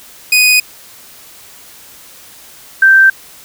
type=tone pair in turn; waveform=sawtooth / sine; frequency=2489 / 1563.4 Hz; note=D#7 / G6; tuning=0 / -5 cents; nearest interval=minor sixth; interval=805 cents; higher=first; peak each=-3 dBFS; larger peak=neither; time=0.32-0.6 / 2.82-3.1 s; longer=neither; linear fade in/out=5 ms; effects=white hiss -38 dBFS RMS until 3.44 s